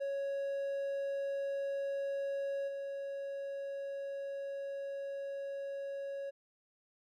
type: tone with level steps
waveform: triangle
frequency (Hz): 554.4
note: C#5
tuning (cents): 0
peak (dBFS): -32 / -36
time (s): 0-6.31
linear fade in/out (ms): 20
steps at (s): 2.67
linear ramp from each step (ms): 20
effects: none